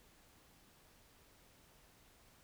silence, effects pink hiss -66 dBFS RMS until 2.43 s

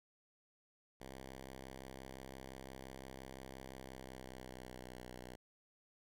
5% pulse tone with pitch glide, 65.8 to 62.32 Hz, C2 to B1, +10 to +16 cents, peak -38 dBFS, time 1-5.36 s, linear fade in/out 10 ms, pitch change -94 cents, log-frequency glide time 3.72-5.09 s, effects none

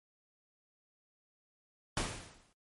pink noise with exponential decay, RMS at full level -32 dBFS, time 1.97-2.53 s, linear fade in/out 2 ms, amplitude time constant 120 ms, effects noise-tail reverb RT60 0.1 s tail -19 dB re dry + MP3 48 kbps

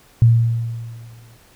sine tone with exponential decay, 115.8 Hz, A#2, 11 cents flat, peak -6 dBFS, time 0.22-1.37 s, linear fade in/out 0 ms, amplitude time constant 250 ms, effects pink hiss -51 dBFS RMS until 1.55 s

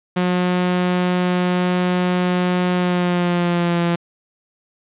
sawtooth tone with pitch glide, 180.1 to 171.47 Hz, F#3 to F3, -46 to -31 cents, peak -12 dBFS, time 0.16-3.96 s, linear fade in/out 10 ms, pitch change -85 cents, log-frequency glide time 2.74-3.81 s, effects resampled to 8000 Hz + 8-bit

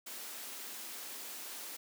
white high-pass noise, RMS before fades -45 dBFS, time 0.06-1.77 s, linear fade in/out 10 ms, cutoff 210 Hz, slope 48 dB/octave, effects none

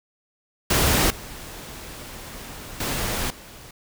pink noise with level steps, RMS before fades -19 / -38 / -26 / -43 dBFS, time 0.7-3.71 s, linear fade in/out 5 ms, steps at 1.1 / 2.8 / 3.3 s, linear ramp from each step 5 ms, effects none

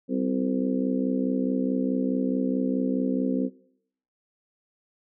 harmonic tone with a mistuned harmonic, 64.7 Hz, C2, 19 cents flat, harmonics 3 / 4 / 5 / 6 / 7 / 8, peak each -30 / -25 / -35 / -37 / -33 / -34 dBFS, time 0.08-3.5 s, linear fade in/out 50 ms, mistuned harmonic 6, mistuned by -70 cents, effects noise-tail reverb RT60 0.7 s tail -21 dB re dry

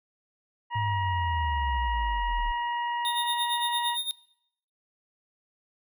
harmonic tone, 953 Hz, A#5, 38 cents sharp, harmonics 1 / 2 / 3, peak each -27 / -36 / -41 dBFS, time 0.7-3.98 s, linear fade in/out 50 ms
sine linear sweep, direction down, 107.8 to 34.65 Hz, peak -28 dBFS, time 0.75-2.52 s, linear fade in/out 10 ms
square tone with tremolo, 3678 Hz, A#7, 24 cents flat, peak -27 dBFS, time 3.05-4.11 s, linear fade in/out 0 ms, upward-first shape sine, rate 8.8 Hz, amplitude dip 80%
effects noise-tail reverb RT60 0.7 s tail -20 dB re dry

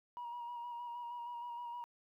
sine tone with vibrato, 956 Hz, A#5, 43 cents sharp, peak -40 dBFS, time 0.17-1.84 s, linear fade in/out 0 ms, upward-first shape square, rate 6.4 Hz, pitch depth 21 cents each way, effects tanh soft clip ceiling -39 dBFS + 13-bit

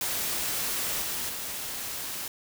white noise with level steps, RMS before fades -30 / -32 / -35 dBFS, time 0.01-2.28 s, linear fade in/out 2 ms, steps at 1.02 / 1.29 s, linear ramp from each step 5 ms, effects none

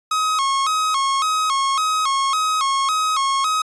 45% pulse tone with vibrato, 1174.7 Hz, D6, in tune, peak -17 dBFS, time 0.11-3.62 s, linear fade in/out 5 ms, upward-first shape square, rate 1.8 Hz, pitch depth 130 cents each way, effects resampled to 22050 Hz

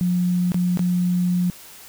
sine tone with dropouts, 178.5 Hz, F3, 38 cents sharp, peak -17 dBFS, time 0.01-1.5 s, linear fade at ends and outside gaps 0 ms, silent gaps 0.519-0.544 / 0.773-0.793 s, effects white hiss -43 dBFS RMS until 1.88 s

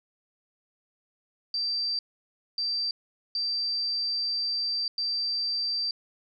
sine tone bursts at uneven times, 4683 Hz, D8, 6 cents flat, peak -26 dBFS, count 4, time 1.54-1.99 / 2.58-2.91 / 3.35-4.88 / 4.98-5.91 s, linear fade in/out 2 ms, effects none

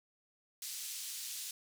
white band-pass noise, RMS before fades -43 dBFS, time 0.62-1.51 s, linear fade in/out 2 ms, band 3600 to 10000 Hz, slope 12 dB/octave, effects none

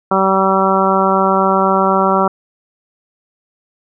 harmonic tone, 192 Hz, G3, 36 cents flat, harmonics 1 / 2 / 3 / 4 / 5 / 6 / 7, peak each -18 / -18 / -18 / -18 / -18 / -18 / -18 dBFS, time 0.11-2.28 s, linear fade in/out 5 ms, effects none

